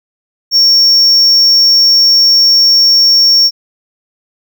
triangle tone, 5500 Hz, F8, 27 cents flat, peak -3 dBFS, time 0.51-3.51 s, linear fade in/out 50 ms, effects none

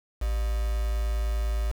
sine tone with quantisation, 54.8 Hz, A1, 6 cents flat, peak -24 dBFS, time 0.21-1.72 s, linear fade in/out 10 ms, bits 6, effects none

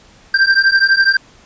square beating tone pair, 1571 / 1583 Hz, G6 / G6, +3 / +17 cents, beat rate 12 Hz, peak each -13 dBFS, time 0.34-1.17 s, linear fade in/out 5 ms, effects pink hiss -46 dBFS RMS until 1.45 s + resampled to 16000 Hz

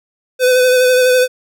square tone with vibrato, 505 Hz, B4, 39 cents sharp, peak -9 dBFS, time 0.39-1.28 s, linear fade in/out 50 ms, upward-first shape sine, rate 12 Hz, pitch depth 24 cents each way, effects none

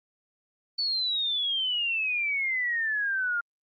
sine exponential sweep, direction down, 4505 to 1394 Hz, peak -25 dBFS, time 0.78-3.41 s, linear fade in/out 10 ms, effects Opus 24 kbps

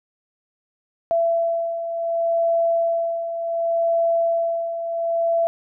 sine beating tone pair, 670 / 670.68 Hz, E5 / E5, +28 / +30 cents, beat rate 0.68 Hz, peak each -26 / -19 dBFS, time 1.11-5.47 s, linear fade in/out 0 ms, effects none

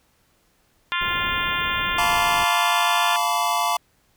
harmonic tone, 349.2 Hz, F4, in tune, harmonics 3 / 4 / 5 / 6 / 7 / 8 / 9 / 10, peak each -27 / -28 / -29 / -31 / -31 / -31 / -33 / -31 dBFS, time 0.92-3.16 s, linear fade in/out 0 ms
pink band-stop noise, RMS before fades -35 dBFS, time 1.01-2.44 s, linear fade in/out 2 ms, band 1100 to 15000 Hz, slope 48 dB/octave
square chord, B half-diminished seventh, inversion second, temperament equal with one note detuned, 698.5 / 880 / 987.8 / 1148.5 Hz, F5 / A5 / B5 / D6, 0 / 0 / 0 / -39 cents, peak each -26 dBFS, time 1.98-3.77 s, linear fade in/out 5 ms
effects pink hiss -63 dBFS RMS until 4.16 s

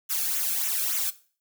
blue noise with flanger, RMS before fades -27 dBFS, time 0.09-1.11 s, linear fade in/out 20 ms, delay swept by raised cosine 0.21 to 1.06 ms, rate 3.5 Hz, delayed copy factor -0.65, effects noise-tail reverb RT60 0.4 s tail -17 dB re dry

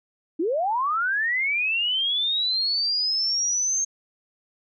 sine linear sweep, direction up, 293.7 to 6430 Hz, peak -21 dBFS, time 0.39-3.85 s, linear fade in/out 10 ms, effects none

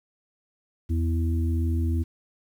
harmonic tone, 82.41 Hz, E2, in tune, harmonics 1 / 3 / 4, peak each -22 / -32 / -34 dBFS, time 0.89-2.04 s, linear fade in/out 20 ms, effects 9-bit

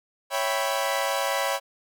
sawtooth chord, C# half-diminished seventh, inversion none, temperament equal, 554.4 / 659.3 / 784 / 987.8 Hz, C#5 / E5 / G5 / B5, 0 / 0 / 0 / 0 cents, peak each -24 / -27 / -27 / -26 dBFS, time 0.3-1.6 s, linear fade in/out 50 ms, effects none

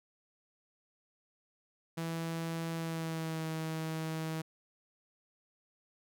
sawtooth tone with pitch glide, 164.81 to 159.75 Hz, E3 to D#3, 0 to +46 cents, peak -31 dBFS, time 1.97-4.42 s, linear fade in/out 10 ms, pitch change -54 cents, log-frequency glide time 2.75-3.47 s, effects none

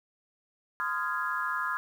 sine chord, F minor seventh, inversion second, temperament equal with one note detuned, 1027.3 / 1244.5 / 1396.9 / 1661.2 Hz, C6 / Eb6 / F6 / Ab6, -32 / 0 / 0 / 0 cents, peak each -34 dBFS, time 0.8-1.77 s, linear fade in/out 0 ms, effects 9-bit

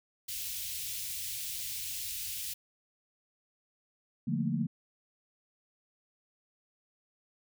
white band-stop noise, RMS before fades -38 dBFS, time 0.28-2.54 s, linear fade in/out 10 ms, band 120 to 2500 Hz, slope 24 dB/octave
sine chord, Bb major seventh, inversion first, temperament just, 145.68 / 174.81 / 218.5 / 233.1 Hz, D3 / F3 / A3 / Bb3, -14 / +2 / -12 / 0 cents, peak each -34 dBFS, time 4.27-4.67 s, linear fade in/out 10 ms
effects none

